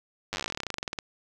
slowing click train, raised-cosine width 0.2 ms, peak -14 dBFS, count 26, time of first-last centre 0.33-0.988 s, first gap 9 ms, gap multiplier 1.08, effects none

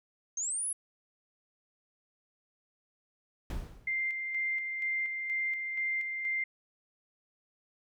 sine linear sweep, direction up, 6272 to 10950 Hz, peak -31 dBFS, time 0.37-0.73 s, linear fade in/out 5 ms
brown noise with exponential decay, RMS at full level -33 dBFS, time 3.5-4.06 s, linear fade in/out 2 ms, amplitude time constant 120 ms
sine tone with tremolo, 2095 Hz, C7, 2 cents sharp, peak -29 dBFS, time 3.87-6.44 s, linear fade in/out 5 ms, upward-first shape square, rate 2.1 Hz, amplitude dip 40%
effects none

